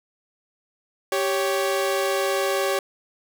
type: tone pair together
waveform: sawtooth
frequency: 391.1 / 556.5 Hz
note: G4 / C#5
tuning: -4 / +7 cents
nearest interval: tritone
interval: 611 cents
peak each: -20 dBFS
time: 1.12-2.79 s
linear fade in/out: 2 ms
effects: none